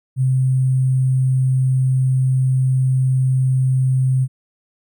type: tone with sample-and-hold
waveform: sine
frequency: 130.2 Hz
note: C3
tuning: 8 cents flat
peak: -13 dBFS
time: 0.16-4.28 s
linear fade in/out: 50 ms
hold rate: 8820 Hz
effects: none